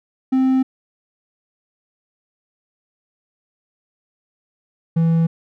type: tone pair in turn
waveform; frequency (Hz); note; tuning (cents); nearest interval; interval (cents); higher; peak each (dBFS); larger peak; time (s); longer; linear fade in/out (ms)
triangle; 261.6 / 164.8; C4 / E3; 0 / 0; minor sixth; 800; first; -11; neither; 0.32-0.63 / 4.96-5.27; neither; 10
effects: none